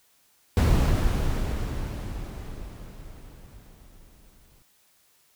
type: noise with exponential decay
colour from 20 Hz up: brown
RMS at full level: -18 dBFS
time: 0.57-4.62 s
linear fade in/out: 0 ms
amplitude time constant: 880 ms
effects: white hiss -63 dBFS RMS until 5.35 s